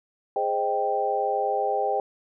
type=chord; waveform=sine; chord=Ab major seventh; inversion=none; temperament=equal; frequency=415.3 / 523.3 / 622.3 / 784 Hz; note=Ab4 / C5 / Eb5 / G5; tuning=0 / 0 / 0 / 0 cents; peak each=-29 / -29 / -30 / -25 dBFS; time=0.36-2 s; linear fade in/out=2 ms; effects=none